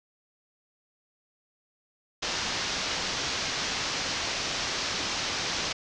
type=low-pass noise; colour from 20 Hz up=white; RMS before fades=-31 dBFS; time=2.22-5.73 s; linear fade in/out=10 ms; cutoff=6200 Hz; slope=48 dB/octave; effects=none